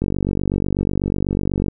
click train, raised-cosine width 3 ms, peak -7 dBFS, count 81, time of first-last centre 0.02-1.683 s, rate 48.1 Hz, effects none

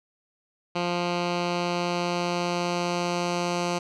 10% pulse tone with low-pass filter sweep, 175.1 Hz, F3, 5 cents sharp, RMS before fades -27 dBFS, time 0.75-3.79 s, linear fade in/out 10 ms, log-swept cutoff 4000 to 6100 Hz, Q 1.4, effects none

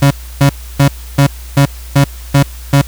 35% pulse tone bursts, 140 Hz, C#3, 18 cents sharp, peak -3 dBFS, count 8, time 0.02-2.816 s, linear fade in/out 5 ms, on 87 ms, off 300 ms, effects added 60 Hz sine -26 dBFS peak until 2.87 s + white hiss -36 dBFS RMS until 2.87 s

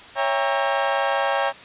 30% pulse chord, C# diminished seventh, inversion none, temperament equal with one note detuned, 554.4 / 659.3 / 800 / 932.3 Hz, C#5 / E5 / G5 / Bb5, 0 / 0 / +35 / 0 cents, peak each -21 / -25 / -21 / -25 dBFS, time 0.15-1.53 s, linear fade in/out 50 ms, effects white hiss -42 dBFS RMS until 1.64 s + resampled to 8000 Hz

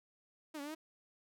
sawtooth exponential two-way sweep, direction down then up, 324.4 to 277.2 to 324.4 Hz, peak -38 dBFS, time 0.54-0.75 s, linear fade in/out 10 ms, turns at 0.61 s, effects none

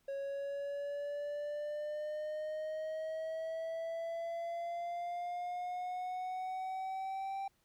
triangle exponential sweep, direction up, 550 to 784 Hz, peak -35 dBFS, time 0.08-7.48 s, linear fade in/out 5 ms, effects pink hiss -75 dBFS RMS until 7.64 s

